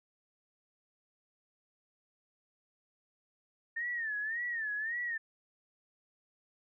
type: tone with vibrato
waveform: sine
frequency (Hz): 1805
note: A6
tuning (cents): +44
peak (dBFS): -33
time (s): 3.76-5.18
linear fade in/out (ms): 10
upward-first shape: sine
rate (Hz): 1.8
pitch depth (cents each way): 130
effects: none